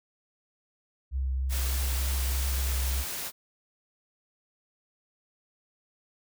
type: tone with vibrato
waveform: sine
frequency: 65.8 Hz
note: C2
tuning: 10 cents sharp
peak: -26 dBFS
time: 1.11-3.05 s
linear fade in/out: 50 ms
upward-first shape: sine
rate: 3.3 Hz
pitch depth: 16 cents each way
type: noise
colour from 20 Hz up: white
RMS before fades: -35 dBFS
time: 1.49-3.32 s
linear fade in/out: 50 ms
effects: none